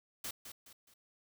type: noise with echo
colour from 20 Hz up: white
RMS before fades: -41 dBFS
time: 0.24-0.31 s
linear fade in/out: 5 ms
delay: 210 ms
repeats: 3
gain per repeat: -8 dB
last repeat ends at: 0.94 s
effects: none